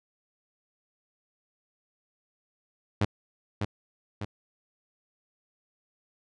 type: tone with echo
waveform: sawtooth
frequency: 102.4 Hz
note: G#2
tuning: 24 cents flat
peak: -18 dBFS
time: 3.01-3.05 s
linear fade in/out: 5 ms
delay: 600 ms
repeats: 2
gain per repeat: -5 dB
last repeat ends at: 4.25 s
effects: low-pass 5000 Hz 12 dB/octave